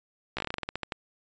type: slowing click train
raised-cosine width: 0.3 ms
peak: -15 dBFS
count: 14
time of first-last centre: 0.37-0.922 s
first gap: 15 ms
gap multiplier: 1.16
effects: resampled to 16000 Hz